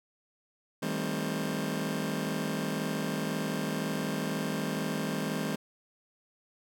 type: chord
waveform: sawtooth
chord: A half-diminished seventh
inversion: second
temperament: just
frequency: 158.4 / 198 / 220 / 264 Hz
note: Eb3 / G3 / A3 / C4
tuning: +31 / +18 / 0 / +16 cents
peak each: -32 / -31 / -33 / -32 dBFS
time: 0.82-5.56 s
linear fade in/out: 10 ms
effects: none